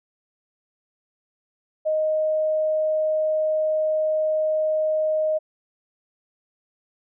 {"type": "tone", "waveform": "sine", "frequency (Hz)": 622.3, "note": "D#5", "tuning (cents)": 0, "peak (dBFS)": -19, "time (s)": [1.85, 5.39], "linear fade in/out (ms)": 20, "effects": []}